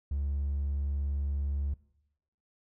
triangle tone, 70.7 Hz, C#2, 35 cents sharp, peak -26 dBFS, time 0.11-1.74 s, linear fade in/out 5 ms, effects noise-tail reverb RT60 0.9 s tail -23 dB re dry + tanh soft clip ceiling -23 dBFS

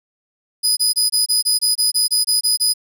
25% pulse tone bursts, 4978 Hz, D#8, in tune, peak -9 dBFS, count 13, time 0.63-2.738 s, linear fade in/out 20 ms, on 140 ms, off 24 ms, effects none

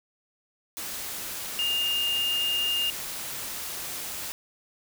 sine tone in noise, 2822 Hz, F7, 17 cents sharp, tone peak -24 dBFS, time 1.59-2.9 s, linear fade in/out 0 ms, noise white, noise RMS -35 dBFS, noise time 0.77-4.32 s, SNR +8 dB, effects none

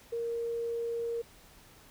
sine tone, 466.2 Hz, A#4, in tune, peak -31 dBFS, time 0.12-1.22 s, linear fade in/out 10 ms, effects pink hiss -57 dBFS RMS until 1.9 s

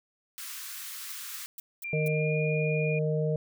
white high-pass noise, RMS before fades -40 dBFS, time 0.38-1.46 s, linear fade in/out 0 ms, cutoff 1100 Hz, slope 48 dB/octave
violet noise bursts, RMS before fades -40 dBFS, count 5, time 1.1-2.08 s, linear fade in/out 2 ms, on 20 ms, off 220 ms
sine tone with pitch glide, 2377 to 2430 Hz, D7 to D#7, +20 to -42 cents, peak -33 dBFS, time 1.84-2.99 s, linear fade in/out 5 ms, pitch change +38 cents, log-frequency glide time 2.01-2.34 s
harmonic tone, 154.3 Hz, D#3, 14 cents flat, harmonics 1 / 3 / 4, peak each -27 / -30 / -34 dBFS, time 1.93-3.36 s, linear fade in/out 2 ms
effects none

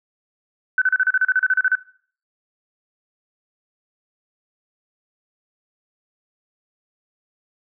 sine tone bursts, 1514 Hz, F#6, 39 cents sharp, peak -13 dBFS, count 14, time 0.78-1.753 s, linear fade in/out 2 ms, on 37 ms, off 35 ms, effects noise-tail reverb RT60 0.5 s tail -20 dB re dry

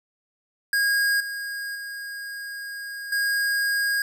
square tone with level steps, 1633 Hz, G#6, 30 cents flat, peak -20 / -30 / -33 / -22 dBFS, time 0.73-4.02 s, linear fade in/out 2 ms, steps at 1.2 / 1.75 / 3.12 s, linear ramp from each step 5 ms, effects none

